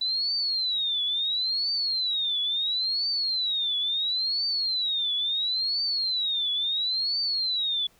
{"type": "tone with vibrato", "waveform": "sine", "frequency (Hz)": 3951, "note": "B7", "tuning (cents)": 0, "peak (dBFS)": -24, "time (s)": [0.01, 7.87], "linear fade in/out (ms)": 5, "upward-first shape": "triangle", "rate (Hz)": 0.73, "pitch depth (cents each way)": 270, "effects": ["pink hiss -61 dBFS RMS until 7.99 s"]}